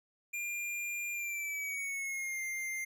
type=tone with pitch glide; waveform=square; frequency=2400 to 2101 Hz; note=D7 to C7; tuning=+37 to +7 cents; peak=-36 dBFS; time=0.33-2.85 s; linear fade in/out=10 ms; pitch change=-230 cents; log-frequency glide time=1.13-2.42 s; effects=none